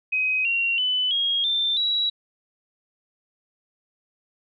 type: tone with pitch steps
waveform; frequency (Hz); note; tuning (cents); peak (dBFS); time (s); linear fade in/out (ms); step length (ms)
sine; 2523 / 2751 / 3000 / 3272 / 3568 / 3891; D#7 / F7 / F#7 / G#7 / A7 / B7; +23 / -27 / +23 / -26 / +23 / -27; -20; 0.12-2.1; 10; 330
effects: none